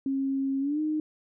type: tone with pitch glide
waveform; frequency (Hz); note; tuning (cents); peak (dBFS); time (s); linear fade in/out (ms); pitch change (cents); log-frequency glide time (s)
sine; 270.9 to 307.6; C#4 to D#4; -40 to -20; -25; 0.06-1; 2; +220; 0.6-0.8
effects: none